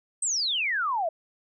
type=exponential sweep; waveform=sine; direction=down; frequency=8470 to 622.3 Hz; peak=-24 dBFS; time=0.22-1.09 s; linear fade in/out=5 ms; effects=none